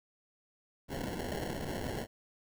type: noise with sample-and-hold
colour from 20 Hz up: blue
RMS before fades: -38 dBFS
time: 0.88-2.07 s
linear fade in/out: 50 ms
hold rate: 1225 Hz
effects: none